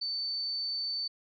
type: tone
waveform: sine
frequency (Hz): 4534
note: C#8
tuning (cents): +38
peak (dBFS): -31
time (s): 0.01-1.08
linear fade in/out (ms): 10
effects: none